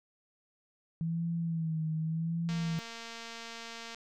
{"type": "tone with vibrato", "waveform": "sine", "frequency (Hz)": 163, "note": "E3", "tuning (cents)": -19, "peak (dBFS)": -30, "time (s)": [1.01, 2.79], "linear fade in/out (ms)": 0, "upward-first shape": "sine", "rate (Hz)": 0.85, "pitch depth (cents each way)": 57}
{"type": "click train", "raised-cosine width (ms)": 0.2, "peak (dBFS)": -27, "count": 336, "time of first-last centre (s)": [2.49, 3.947], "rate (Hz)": 230}
{"effects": []}